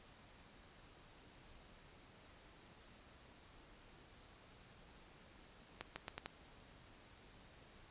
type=accelerating click train; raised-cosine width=0.3 ms; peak=-27 dBFS; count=5; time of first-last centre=5.81-6.26 s; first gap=150 ms; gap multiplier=0.81; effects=pink hiss -62 dBFS RMS until 7.9 s + resampled to 8000 Hz